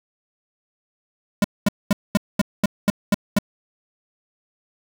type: tone bursts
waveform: square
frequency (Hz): 203.4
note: G#3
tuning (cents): -36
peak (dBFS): -14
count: 9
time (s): 1.42-3.387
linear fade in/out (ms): 2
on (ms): 23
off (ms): 220
effects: 7-bit